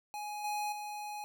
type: tone with level steps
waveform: square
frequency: 835 Hz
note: G#5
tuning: 9 cents sharp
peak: -39 / -34 / -40 dBFS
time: 0.14-1.24 s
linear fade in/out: 0 ms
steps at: 0.44 / 0.72 s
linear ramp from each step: 5 ms
effects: none